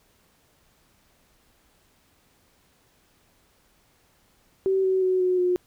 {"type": "tone with pitch steps", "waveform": "sine", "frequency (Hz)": [383.2, 377.3, 371.4, 365.7, 360], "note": ["G4", "F#4", "F#4", "F#4", "F#4"], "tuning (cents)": [-39, 34, 7, -20, -47], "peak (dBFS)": -19, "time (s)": [4.66, 5.56], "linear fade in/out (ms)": 0, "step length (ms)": 180, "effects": ["pink hiss -63 dBFS RMS until 5.66 s"]}